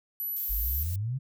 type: tone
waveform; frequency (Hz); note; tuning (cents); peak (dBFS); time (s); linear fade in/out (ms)
sine; 11840; F#9; 0; -30; 0.2-0.83; 0
type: noise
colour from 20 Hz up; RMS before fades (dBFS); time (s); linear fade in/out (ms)
violet; -40; 0.36-0.96; 5
type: exponential sweep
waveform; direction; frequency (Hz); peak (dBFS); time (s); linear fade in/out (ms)
sine; up; 45.17 to 139.2; -28; 0.49-1.19; 20
effects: none